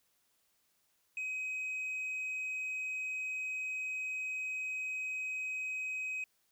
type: tone with tanh clipping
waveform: sine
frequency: 2528 Hz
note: D#7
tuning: 27 cents sharp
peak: -36 dBFS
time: 1.17-6.24 s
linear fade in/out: 2 ms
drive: 2 dB
effects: white hiss -75 dBFS RMS until 6.51 s